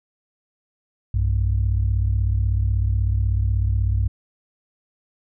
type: tone pair together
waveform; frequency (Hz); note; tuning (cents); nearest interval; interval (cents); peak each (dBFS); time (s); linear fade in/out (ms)
sine; 61.74 / 98; B1 / G2; 0 / 0; minor sixth; 800; -19; 1.14-4.08; 5
effects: tanh soft clip ceiling -11 dBFS